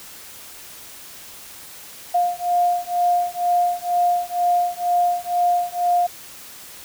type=beating tone pair; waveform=sine; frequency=705 / 707.1 Hz; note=F5 / F5; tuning=+16 / +21 cents; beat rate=2.1 Hz; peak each=-20 dBFS; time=2.14-6.07 s; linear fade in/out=10 ms; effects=white hiss -40 dBFS RMS until 6.84 s